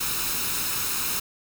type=noise with comb filter; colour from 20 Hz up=white; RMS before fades=-27 dBFS; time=0-1.2 s; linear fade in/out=10 ms; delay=0.76 ms; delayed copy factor=+0.55; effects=none